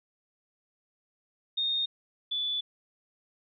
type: tone pair in turn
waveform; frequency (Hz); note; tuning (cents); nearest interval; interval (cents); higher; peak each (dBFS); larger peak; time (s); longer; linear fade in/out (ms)
sine; 3684 / 3467; A#7 / A7; -21 / -26; minor second; 105; first; -26 / -28; first; 1.57-1.86 / 2.31-2.61; second; 10
effects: none